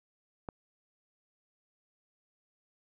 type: click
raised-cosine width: 1 ms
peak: -24 dBFS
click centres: 0.488 s
effects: none